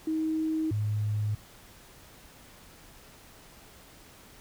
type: tone pair in turn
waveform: sine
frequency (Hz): 316.4 / 105.59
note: D#4 / G#2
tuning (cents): +29 / +29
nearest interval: octave + perfect fifth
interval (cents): 1900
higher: first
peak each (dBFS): -26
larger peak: neither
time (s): 0.07-0.71 / 0.71-1.35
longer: neither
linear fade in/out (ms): 5
effects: pink hiss -53 dBFS RMS until 4.4 s